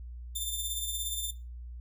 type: tone with tremolo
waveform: 10% pulse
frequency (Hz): 3572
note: A7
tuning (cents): +25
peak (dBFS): -23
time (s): 0.35-1.31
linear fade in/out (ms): 10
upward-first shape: triangle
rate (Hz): 17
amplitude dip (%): 55
effects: noise-tail reverb RT60 0.3 s tail -18 dB re dry + added 60 Hz sine -40 dBFS peak until 1.8 s